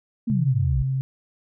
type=exponential sweep; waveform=sine; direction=down; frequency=240.6 to 55 Hz; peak=-21 dBFS; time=0.27-0.83 s; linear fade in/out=10 ms
type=tone with vibrato; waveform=sine; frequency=132.8 Hz; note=C3; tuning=26 cents sharp; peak=-21 dBFS; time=0.3-1.01 s; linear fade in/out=0 ms; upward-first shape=triangle; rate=12 Hz; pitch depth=9 cents each way
effects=none